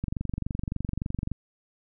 click train, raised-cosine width 5 ms, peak -17 dBFS, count 31, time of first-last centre 0.04-1.317 s, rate 23.5 Hz, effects none

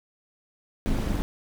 brown noise with amplitude modulation, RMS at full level -22 dBFS, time 0.86-1.22 s, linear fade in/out 0 ms, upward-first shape sine, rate 237 Hz, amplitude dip 80%, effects none

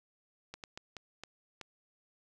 slowing click train, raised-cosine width 0.2 ms, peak -26 dBFS, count 6, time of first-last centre 0.54-1.613 s, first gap 98 ms, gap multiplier 1.4, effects none

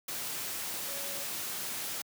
sine tone in noise, 560 Hz, C#5, 18 cents sharp, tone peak -46 dBFS, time 0.88-1.24 s, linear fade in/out 5 ms, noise white, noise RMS -37 dBFS, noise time 0.08-2.02 s, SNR -12 dB, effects high-pass 100 Hz 12 dB/octave

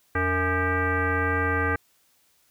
sine tone with frequency modulation, 830.6 Hz, G#5, in tune, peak -21 dBFS, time 0.15-1.76 s, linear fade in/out 5 ms, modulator 372 Hz, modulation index 2.9, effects white hiss -64 dBFS RMS until 2.5 s

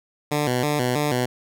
10% pulse tone with vibrato, 135.9 Hz, C#3, 34 cents flat, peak -12 dBFS, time 0.31-1.26 s, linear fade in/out 10 ms, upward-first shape square, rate 3.1 Hz, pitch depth 150 cents each way, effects none

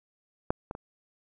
clicks, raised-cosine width 1 ms, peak -11 / -21 / -25 dBFS, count 3, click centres 0.505 / 0.711 / 0.751 s, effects none

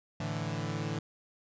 sawtooth chord, A suspended fourth, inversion none, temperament equal, 110 / 146.83 / 164.81 Hz, A2 / D3 / E3, 0 / 0 / 0 cents, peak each -33 dBFS, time 0.2-0.99 s, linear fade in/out 5 ms, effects resampled to 16000 Hz

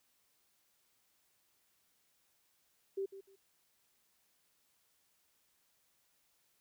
sine tone with echo, 390 Hz, G4, 9 cents flat, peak -34 dBFS, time 2.97-3.06 s, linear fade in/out 10 ms, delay 150 ms, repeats 2, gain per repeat -13 dB, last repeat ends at 3.36 s, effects white hiss -75 dBFS RMS until 6.6 s

